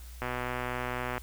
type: click train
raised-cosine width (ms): 0.5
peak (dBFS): -18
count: 120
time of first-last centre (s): 0.22-1.18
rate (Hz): 124
effects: added 60 Hz sine -43 dBFS peak until 1.22 s + white hiss -54 dBFS RMS until 1.22 s